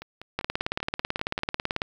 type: two click trains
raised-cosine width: 0.3 ms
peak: -10 / -23 dBFS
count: 27 / 8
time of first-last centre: 0.39-1.819 / 0.02-1.39 s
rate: 18.2 / 5.11 Hz
effects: 8-bit